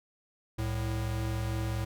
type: tone pair together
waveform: square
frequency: 65.41 / 110 Hz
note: C2 / A2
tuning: 0 / 0 cents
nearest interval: major sixth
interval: 900 cents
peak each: -36 / -32 dBFS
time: 0.58-1.85 s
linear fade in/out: 10 ms
effects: none